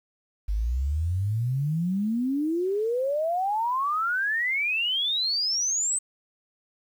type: exponential sweep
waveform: sine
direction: up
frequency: 49 to 8260 Hz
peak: -23 dBFS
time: 0.48-5.99 s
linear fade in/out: 10 ms
effects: 9-bit